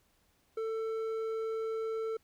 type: tone with hard clipping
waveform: sine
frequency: 445.3 Hz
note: A4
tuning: 21 cents sharp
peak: -34 dBFS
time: 0.57-2.17 s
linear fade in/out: 5 ms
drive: 6 dB
effects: pink hiss -71 dBFS RMS until 2.23 s